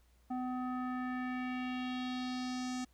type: tone with low-pass filter sweep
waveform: square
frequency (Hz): 252.5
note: B3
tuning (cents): +39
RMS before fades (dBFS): -38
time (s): 0.3-2.85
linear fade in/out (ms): 10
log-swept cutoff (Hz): 900 to 7000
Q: 2.4
effects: added 60 Hz sine -65 dBFS peak until 2.93 s + pink hiss -73 dBFS RMS until 2.93 s

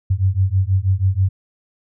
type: beating tone pair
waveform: sine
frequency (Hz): 92.3 / 98.5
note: F#2 / G2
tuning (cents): -4 / +9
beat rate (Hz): 6.2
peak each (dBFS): -17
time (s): 0.1-1.29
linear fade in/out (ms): 10
effects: none

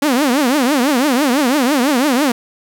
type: tone with vibrato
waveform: sawtooth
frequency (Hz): 269.4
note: C#4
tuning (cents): -49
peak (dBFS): -8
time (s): 0.02-2.32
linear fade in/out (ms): 5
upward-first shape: triangle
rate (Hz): 6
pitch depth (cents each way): 270
effects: none

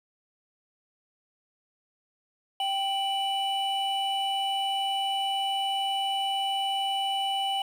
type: tone pair together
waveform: triangle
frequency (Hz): 784 / 2969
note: G5 / F#7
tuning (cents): 0 / +5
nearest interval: octave + major seventh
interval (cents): 2305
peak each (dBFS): -26 / -28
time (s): 2.6-7.62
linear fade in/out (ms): 2
effects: 9-bit

